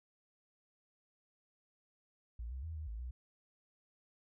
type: tone with pitch steps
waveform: sine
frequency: 57.9 / 65.2 / 81.2 / 77.3 / 54.8 / 62 Hz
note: A#1 / C2 / E2 / D#2 / A1 / B1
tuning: -11 / -5 / -26 / -11 / -6 / +7 cents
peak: -40 dBFS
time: 2.39-3.11 s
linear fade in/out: 5 ms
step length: 120 ms
effects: none